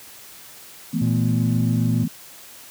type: chord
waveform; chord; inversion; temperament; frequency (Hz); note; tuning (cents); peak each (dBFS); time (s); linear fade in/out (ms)
sine; E suspended fourth; none; equal; 164.81 / 220 / 246.9; E3 / A3 / B3; 0 / 0 / 0; -24; 0.93-2.08; 10
type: tone with vibrato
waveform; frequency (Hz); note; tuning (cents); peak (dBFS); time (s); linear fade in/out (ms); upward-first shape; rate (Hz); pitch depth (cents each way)
triangle; 116.54; A#2; 0; -18; 1.01-2.04; 5; sine; 8.6; 18
effects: white hiss -43 dBFS RMS until 2.7 s + high-pass 60 Hz 12 dB/octave